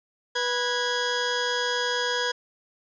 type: tone pair together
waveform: 20% pulse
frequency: 490 / 1650.8 Hz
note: B4 / G#6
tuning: -14 / -11 cents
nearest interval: octave + major sixth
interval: 2103 cents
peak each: -22 dBFS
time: 0.35-2.32 s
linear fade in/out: 10 ms
effects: resampled to 16000 Hz + 9-bit